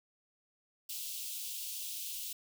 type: high-pass noise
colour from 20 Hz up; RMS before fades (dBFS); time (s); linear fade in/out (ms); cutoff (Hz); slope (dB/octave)
white; -41; 0.89-2.33; 5; 2700; 48
effects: none